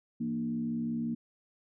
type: tone with frequency modulation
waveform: sine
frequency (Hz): 233.1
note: A#3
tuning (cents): 0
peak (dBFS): -30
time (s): 0.2-1.15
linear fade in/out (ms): 10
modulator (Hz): 65.6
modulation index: 0.69
effects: none